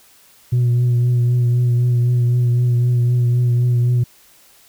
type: tone with vibrato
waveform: sine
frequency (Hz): 121.8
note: B2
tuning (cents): -24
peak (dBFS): -10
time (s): 0.52-4.04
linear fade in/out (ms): 10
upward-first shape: triangle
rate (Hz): 3.9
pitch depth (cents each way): 28
effects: tanh soft clip ceiling -11 dBFS + white hiss -50 dBFS RMS until 4.68 s